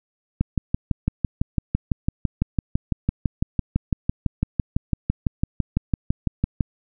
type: click train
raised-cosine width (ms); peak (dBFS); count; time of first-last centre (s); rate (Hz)
5; -7; 38; 0.41-6.608; 5.97
effects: none